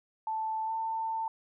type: tone with pitch glide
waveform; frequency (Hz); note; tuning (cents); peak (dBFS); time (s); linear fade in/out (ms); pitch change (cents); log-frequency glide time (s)
sine; 880 to 894.3; A5 to A5; 0 to +28; -30; 0.27-1.28; 2; +28; 0.65-0.72
effects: none